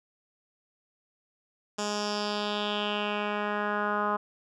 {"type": "tone with low-pass filter sweep", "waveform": "10% pulse", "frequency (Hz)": 207.7, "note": "G#3", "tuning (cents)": 0, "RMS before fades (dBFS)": -30, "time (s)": [1.78, 4.17], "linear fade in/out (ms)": 10, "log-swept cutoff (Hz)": [6700, 1200], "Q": 3.5, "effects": []}